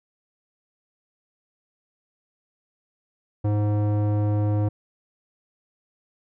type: tone with low-pass filter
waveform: square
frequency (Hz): 104.4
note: G#2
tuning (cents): +10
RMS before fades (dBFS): -22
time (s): 3.44-4.69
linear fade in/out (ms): 10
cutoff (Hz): 650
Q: 0.93
effects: none